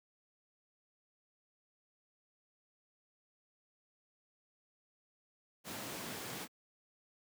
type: high-pass noise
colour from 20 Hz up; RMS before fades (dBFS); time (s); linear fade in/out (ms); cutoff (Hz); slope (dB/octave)
pink; -44; 5.64-6.48; 50; 130; 12
effects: high-pass 80 Hz 12 dB/octave